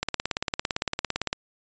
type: click train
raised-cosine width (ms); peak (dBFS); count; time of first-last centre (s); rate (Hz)
0.2; -8; 24; 0.03-1.329; 17.7
effects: resampled to 16000 Hz